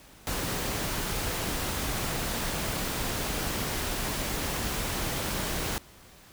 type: noise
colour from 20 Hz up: pink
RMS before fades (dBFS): -31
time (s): 0.27-5.78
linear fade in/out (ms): 0
effects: pink hiss -53 dBFS RMS until 6.32 s